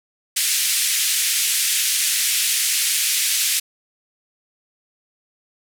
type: band-pass noise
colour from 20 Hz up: white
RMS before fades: -20 dBFS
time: 0.36-3.6 s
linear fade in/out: 10 ms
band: 2000 to 12000 Hz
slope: 24 dB/octave
effects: none